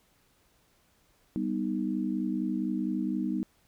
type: chord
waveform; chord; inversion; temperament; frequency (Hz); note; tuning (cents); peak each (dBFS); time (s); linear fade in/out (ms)
sine; G augmented; none; equal; 196 / 246.9 / 311.1; G3 / B3 / D#4; 0 / 0 / 0; -32; 1.36-3.43; 0
effects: pink hiss -67 dBFS RMS until 3.67 s